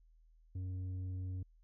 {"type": "tone with tanh clipping", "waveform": "triangle", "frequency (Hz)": 92.5, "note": "F#2", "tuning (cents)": 0, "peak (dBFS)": -39, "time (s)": [0.55, 1.43], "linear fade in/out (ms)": 5, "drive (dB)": 10, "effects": ["added 40 Hz sine -62 dBFS peak until 1.63 s"]}